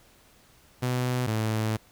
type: tone pair in turn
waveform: sawtooth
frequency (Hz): 125.3 / 109.64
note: B2 / A2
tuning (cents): +25 / -6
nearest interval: major second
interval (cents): 231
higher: first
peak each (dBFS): -21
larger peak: neither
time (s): 0.82-1.27 / 1.27-1.77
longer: second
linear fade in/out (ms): 10
effects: pink hiss -58 dBFS RMS until 1.91 s